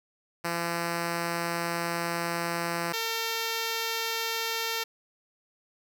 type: tone pair in turn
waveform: 5% pulse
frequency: 170 / 453.8 Hz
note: F3 / A#4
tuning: -46 / -47 cents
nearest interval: octave + perfect fourth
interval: 1699 cents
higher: second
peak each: -17 dBFS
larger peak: neither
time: 0.44-2.93 / 2.93-4.84 s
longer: first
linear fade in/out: 10 ms
effects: none